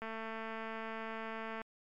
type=click train; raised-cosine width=0.5 ms; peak=-28 dBFS; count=357; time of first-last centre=0.02-1.616 s; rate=223 Hz; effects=MP3 96 kbps